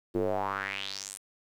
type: tone with band-pass filter sweep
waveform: square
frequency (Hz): 49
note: G1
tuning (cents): 0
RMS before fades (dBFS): -33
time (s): 0.14-1.18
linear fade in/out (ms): 20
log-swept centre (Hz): 340 to 10000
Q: 4.1
effects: 10-bit